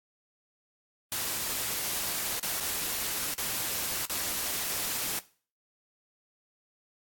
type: noise with dropouts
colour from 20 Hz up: white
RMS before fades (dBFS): -32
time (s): 1.12-5.19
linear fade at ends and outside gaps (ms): 0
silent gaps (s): 2.393-2.429 / 2.6-2.607 / 3.339-3.381 / 4.054-4.097
effects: noise-tail reverb RT60 0.4 s tail -18 dB re dry + AAC 64 kbps